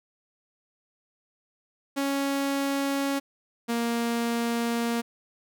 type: tone pair in turn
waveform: sawtooth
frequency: 277.2 / 234 Hz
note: C#4 / A#3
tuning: 0 / +7 cents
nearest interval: minor third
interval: 293 cents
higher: first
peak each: -21 dBFS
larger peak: neither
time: 1.96-3.2 / 3.68-5.02 s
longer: second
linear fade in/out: 20 ms
effects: none